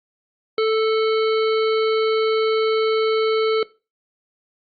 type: harmonic tone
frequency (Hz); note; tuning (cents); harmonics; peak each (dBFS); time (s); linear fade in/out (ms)
440; A4; 0; 1 / 3 / 5 / 7 / 9 / 10; -16 / -26 / -30 / -33 / -35 / -36; 0.58-3.63; 2
effects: noise-tail reverb RT60 0.3 s tail -20 dB re dry + Opus 48 kbps